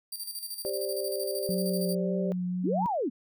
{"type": "tone with tremolo", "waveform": "10% pulse", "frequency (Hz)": 4699, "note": "D8", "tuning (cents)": 0, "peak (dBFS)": -27, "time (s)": [0.12, 1.95], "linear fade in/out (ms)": 5, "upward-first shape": "square", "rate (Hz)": 13, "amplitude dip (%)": 60}
{"type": "chord", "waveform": "sine", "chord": "G suspended fourth", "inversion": "none", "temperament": "just", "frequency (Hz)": [392, 522.7, 588], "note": ["G4", "C5", "D5"], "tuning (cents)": [0, -2, 2], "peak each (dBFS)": [-33, -35, -34], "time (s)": [0.65, 2.32], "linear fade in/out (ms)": 0}
{"type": "tone with vibrato", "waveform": "sine", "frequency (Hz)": 182.1, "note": "F#3", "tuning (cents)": -27, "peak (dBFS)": -28, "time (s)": [1.49, 2.86], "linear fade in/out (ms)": 0, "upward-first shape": "triangle", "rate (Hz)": 1.8, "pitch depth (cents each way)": 28}
{"type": "linear two-way sweep", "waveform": "sine", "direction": "up then down", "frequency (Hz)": [204.5, 987.8, 204.5], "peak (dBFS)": -26, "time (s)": [2.63, 3.1], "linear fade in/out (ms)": 20, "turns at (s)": 2.86}
{"effects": []}